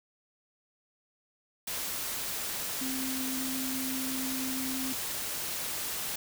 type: tone in noise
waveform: sine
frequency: 261.6 Hz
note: C4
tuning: in tune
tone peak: -34 dBFS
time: 2.81-4.93 s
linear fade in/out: 5 ms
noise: white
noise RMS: -35 dBFS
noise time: 1.67-6.16 s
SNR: -2 dB
effects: none